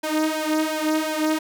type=tone with flanger; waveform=sawtooth; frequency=311.1 Hz; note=D#4; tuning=in tune; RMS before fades=-23 dBFS; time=0.03-1.39 s; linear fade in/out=10 ms; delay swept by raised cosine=1.2 to 3.4 ms; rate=2.8 Hz; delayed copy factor=+0.75; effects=none